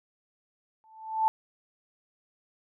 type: tone with exponential growth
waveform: sine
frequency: 880 Hz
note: A5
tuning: in tune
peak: -18 dBFS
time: 0.84-1.28 s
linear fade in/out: 0 ms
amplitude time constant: 94 ms
effects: none